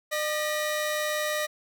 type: tone pair together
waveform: sawtooth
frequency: 605 / 1920.8 Hz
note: D#5 / B6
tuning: -49 / -49 cents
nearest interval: octave + minor sixth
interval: 2000 cents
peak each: -24 / -28 dBFS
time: 0.11-1.47 s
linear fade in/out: 20 ms
effects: none